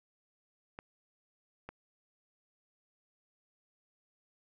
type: clicks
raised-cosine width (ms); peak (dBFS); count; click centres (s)
0.5; -28; 2; 0.789 / 1.69
effects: none